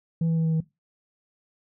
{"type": "tone with pitch steps", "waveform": "sine", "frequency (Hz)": [164.81, 163.58, 162.35, 161.14, 159.93], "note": ["E3", "E3", "E3", "E3", "D#3"], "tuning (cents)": [0, -13, -26, -39, 48], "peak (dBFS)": -18, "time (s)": [0.21, 0.605], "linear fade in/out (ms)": 5, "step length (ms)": 79, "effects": ["noise-tail reverb RT60 0.2 s tail -19 dB re dry", "tanh soft clip ceiling -20 dBFS"]}